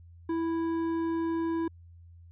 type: tone with hard clipping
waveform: triangle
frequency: 329.6 Hz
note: E4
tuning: in tune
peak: -29 dBFS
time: 0.29-1.68 s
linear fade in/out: 5 ms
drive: 12 dB
effects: added 85 Hz sine -49 dBFS peak until 2.31 s + resampled to 8000 Hz